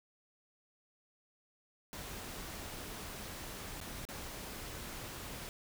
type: noise with dropouts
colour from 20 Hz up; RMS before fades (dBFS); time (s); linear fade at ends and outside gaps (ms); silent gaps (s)
pink; -45; 1.93-5.49; 0; 3.803-3.813 / 4.052-4.088
effects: none

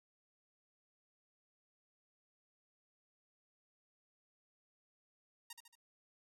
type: tone with echo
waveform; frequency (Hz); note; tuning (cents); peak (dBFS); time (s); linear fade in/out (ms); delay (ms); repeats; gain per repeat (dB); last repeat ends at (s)
5% pulse; 932.3; A#5; 0; -35; 5.5-5.53; 5; 75; 3; -6; 5.755
effects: none

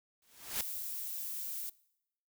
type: noise with exponential growth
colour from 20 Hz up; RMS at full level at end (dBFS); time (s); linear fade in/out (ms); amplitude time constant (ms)
white; -33; 0.22-0.61; 2; 84
type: noise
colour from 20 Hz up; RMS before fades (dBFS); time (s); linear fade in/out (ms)
violet; -40; 0.55-1.7; 10
effects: noise-tail reverb RT60 0.8 s tail -22 dB re dry

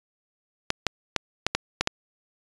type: clicks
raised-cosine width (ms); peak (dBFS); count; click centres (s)
0.2; -4; 7; 0.704 / 0.867 / 1.163 / 1.466 / 1.55 / 1.81 / 1.874
effects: resampled to 22050 Hz

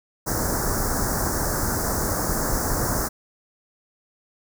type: band-stop noise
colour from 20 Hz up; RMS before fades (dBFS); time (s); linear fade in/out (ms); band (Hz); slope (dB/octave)
pink; -24; 0.26-3.09; 20; 1700 to 5200; 48
effects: none

